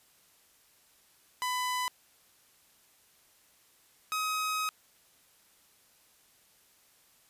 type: tone pair in turn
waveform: sawtooth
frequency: 1000 / 1265.5 Hz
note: B5 / D#6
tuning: +21 / +29 cents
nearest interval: major third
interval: 408 cents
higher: second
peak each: -26 dBFS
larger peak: neither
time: 1.42-1.88 / 4.12-4.69 s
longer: second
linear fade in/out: 0 ms
effects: white hiss -64 dBFS RMS until 7.29 s + resampled to 32000 Hz